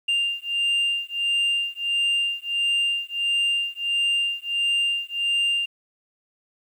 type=beating tone pair; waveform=sine; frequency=2794 / 2795.5 Hz; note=F7 / F7; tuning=0 / +1 cents; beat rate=1.5 Hz; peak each=-22 dBFS; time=0.08-5.66 s; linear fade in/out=10 ms; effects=tanh soft clip ceiling -18 dBFS + 9-bit